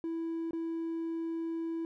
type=tone with dropouts; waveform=triangle; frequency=329.6 Hz; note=E4; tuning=in tune; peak=-30 dBFS; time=0.04-1.85 s; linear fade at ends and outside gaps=1 ms; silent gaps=0.509-0.532 s; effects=tanh soft clip ceiling -27 dBFS